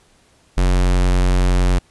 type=tone; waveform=square; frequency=45.37 Hz; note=F#1; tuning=33 cents flat; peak=-13 dBFS; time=0.57-1.79 s; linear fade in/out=10 ms; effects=pink hiss -55 dBFS RMS until 1.9 s + resampled to 24000 Hz